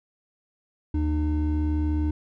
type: tone pair together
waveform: triangle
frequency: 76.4 / 303.3 Hz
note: D#2 / D#4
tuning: -31 / -44 cents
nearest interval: 2 octaves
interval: 2387 cents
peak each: -21 / -25 dBFS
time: 0.94-2.11 s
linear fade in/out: 5 ms
effects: none